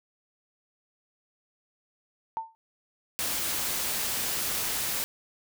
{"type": "tone with exponential decay", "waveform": "sine", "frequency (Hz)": 898, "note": "A5", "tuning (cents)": 35, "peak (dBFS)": -25, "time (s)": [2.37, 2.55], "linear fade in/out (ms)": 0, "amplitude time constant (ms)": 39}
{"type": "noise", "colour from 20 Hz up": "white", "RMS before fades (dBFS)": -30, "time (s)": [3.19, 5.04], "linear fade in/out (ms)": 0}
{"effects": []}